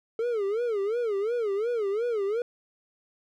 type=tone with vibrato; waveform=triangle; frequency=436.4 Hz; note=A4; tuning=14 cents flat; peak=-23 dBFS; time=0.19-2.42 s; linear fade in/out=2 ms; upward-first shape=sine; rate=2.8 Hz; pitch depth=190 cents each way; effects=none